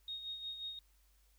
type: tone with tremolo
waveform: sine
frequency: 3729 Hz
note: A#7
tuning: in tune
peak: -39 dBFS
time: 0.08-0.79 s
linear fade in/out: 2 ms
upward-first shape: sine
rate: 5.6 Hz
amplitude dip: 55%
effects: added 50 Hz sine -67 dBFS peak until 1.38 s + white hiss -74 dBFS RMS until 1.38 s